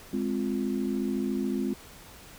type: chord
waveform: sine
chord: F minor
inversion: first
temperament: equal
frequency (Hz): 207.7 / 261.6 / 349.2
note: Ab3 / C4 / F4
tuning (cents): 0 / 0 / 0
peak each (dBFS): -30 / -30 / -33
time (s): 0.13-1.74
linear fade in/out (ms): 5
effects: pink hiss -49 dBFS RMS until 2.38 s